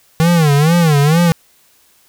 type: tone with vibrato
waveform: square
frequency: 156.9 Hz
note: D#3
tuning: 15 cents sharp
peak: -9 dBFS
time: 0.2-1.32 s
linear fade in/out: 0 ms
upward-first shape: sine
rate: 2.2 Hz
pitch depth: 180 cents each way
effects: white hiss -52 dBFS RMS until 2.08 s